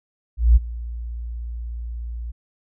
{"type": "tone with ADSR envelope", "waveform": "sine", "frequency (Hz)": 58.27, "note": "A#1", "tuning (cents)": 0, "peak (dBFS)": -7, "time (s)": [0.37, 2.32], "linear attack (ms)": 190, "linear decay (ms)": 23, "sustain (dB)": -20, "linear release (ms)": 17, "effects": []}